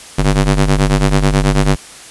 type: ring-modulated tone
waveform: sawtooth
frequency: 98 Hz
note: G2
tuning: in tune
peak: -3 dBFS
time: 0.18-1.76 s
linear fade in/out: 10 ms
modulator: 53.6 Hz
effects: white hiss -35 dBFS RMS until 2.1 s + resampled to 24000 Hz